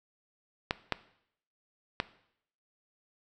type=clicks; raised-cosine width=0.3 ms; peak=-11 dBFS; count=3; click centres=0.709 / 0.923 / 2.001 s; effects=noise-tail reverb RT60 0.7 s tail -17 dB re dry